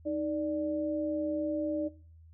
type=tone pair together; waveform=sine; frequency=311.1 / 587.3 Hz; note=D#4 / D5; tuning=0 / 0 cents; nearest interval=major seventh; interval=1100 cents; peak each=-32 / -32 dBFS; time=0.05-1.89 s; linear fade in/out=20 ms; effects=noise-tail reverb RT60 0.4 s tail -18 dB re dry + added 81 Hz sine -52 dBFS peak until 2.33 s